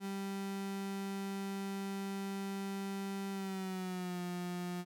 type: tone with pitch glide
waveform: 35% pulse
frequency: 196 to 177.67 Hz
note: G3 to F3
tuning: 0 to +30 cents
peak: -36 dBFS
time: 0-4.85 s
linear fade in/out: 50 ms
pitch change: -170 cents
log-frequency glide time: 3.31-4.2 s
effects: none